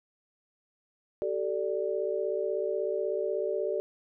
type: chord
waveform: sine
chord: G suspended second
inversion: none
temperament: equal with one note detuned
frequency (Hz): 383.7 / 440 / 587.3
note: G4 / A4 / D5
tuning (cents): -37 / 0 / 0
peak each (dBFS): -32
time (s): 1.22-3.8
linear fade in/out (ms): 0
effects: none